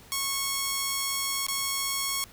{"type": "tone with dropouts", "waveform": "5% pulse", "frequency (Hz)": 1099, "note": "C#6", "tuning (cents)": -15, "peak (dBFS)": -15, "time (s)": [0.12, 2.24], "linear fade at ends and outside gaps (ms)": 0, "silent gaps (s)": [1.466, 1.484], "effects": ["pink hiss -52 dBFS RMS until 2.32 s"]}